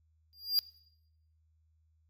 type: tone with exponential growth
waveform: square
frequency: 4798 Hz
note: D8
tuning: 36 cents sharp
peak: -22 dBFS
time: 0.33-0.59 s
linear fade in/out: 0 ms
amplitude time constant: 55 ms
effects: noise-tail reverb RT60 0.8 s tail -21 dB re dry + added 79 Hz sine -67 dBFS peak until 2.09 s